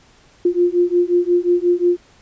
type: beating tone pair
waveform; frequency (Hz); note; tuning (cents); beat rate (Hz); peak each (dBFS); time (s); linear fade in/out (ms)
sine; 349.2 / 354.8; F4 / F4; 0 / +27; 5.6; -16; 0.45-1.97; 5
effects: pink hiss -51 dBFS RMS until 2.21 s + resampled to 16000 Hz